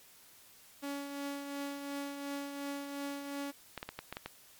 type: tone with tremolo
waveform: sawtooth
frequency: 282 Hz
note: C#4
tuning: 30 cents sharp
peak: -32 dBFS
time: 0.82-3.52 s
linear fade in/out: 20 ms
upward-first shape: triangle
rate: 2.8 Hz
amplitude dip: 50%
type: clicks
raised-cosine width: 0.3 ms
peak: -23 dBFS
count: 7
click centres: 3.777 / 3.829 / 3.89 / 3.99 / 4.126 / 4.169 / 4.26 s
effects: white hiss -59 dBFS RMS until 4.59 s + MP3 96 kbps